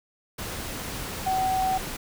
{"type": "tone in noise", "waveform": "sine", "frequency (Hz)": 756, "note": "F#5", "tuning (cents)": 37, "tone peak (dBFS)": -22, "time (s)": [1.26, 1.78], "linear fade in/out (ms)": 10, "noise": "pink", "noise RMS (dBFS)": -34, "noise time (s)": [0.38, 1.97], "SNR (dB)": 9, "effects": []}